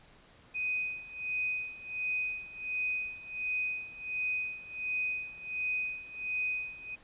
sine tone with tremolo, 2500 Hz, D#7, 8 cents sharp, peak -29 dBFS, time 0.54-6.96 s, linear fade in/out 20 ms, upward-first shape sine, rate 1.4 Hz, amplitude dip 85%, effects pink hiss -59 dBFS RMS until 7.03 s + resampled to 8000 Hz

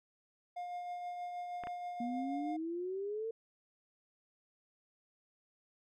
triangle tone with tremolo, 710 Hz, F5, 28 cents sharp, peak -36 dBFS, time 0.56-2.57 s, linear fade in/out 10 ms, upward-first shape triangle, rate 6.3 Hz, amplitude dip 35%
clicks, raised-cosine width 0.5 ms, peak -28 dBFS, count 2, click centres 1.637 / 1.671 s
sine exponential sweep, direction up, 235.8 to 458.8 Hz, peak -36 dBFS, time 2-3.31 s, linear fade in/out 5 ms
effects none

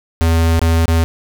square tone with dropouts, 82.41 Hz, E2, in tune, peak -11 dBFS, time 0.21-1.04 s, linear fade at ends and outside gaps 0 ms, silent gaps 0.593-0.616 / 0.856-0.88 s, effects none

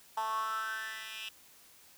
10% pulse tone with high-pass filter sweep, 220 Hz, A3, in tune, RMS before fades -37 dBFS, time 0.17-1.29 s, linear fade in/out 5 ms, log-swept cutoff 900 to 2700 Hz, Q 7.2, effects white hiss -59 dBFS RMS until 1.97 s

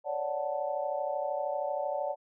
sine chord, D major seventh, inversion third, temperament equal, 554.4 / 587.3 / 740 / 880 Hz, C#5 / D5 / F#5 / A5, 0 / 0 / 0 / 0 cents, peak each -36 / -33 / -36 / -38 dBFS, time 0.04-2.16 s, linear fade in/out 50 ms, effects none

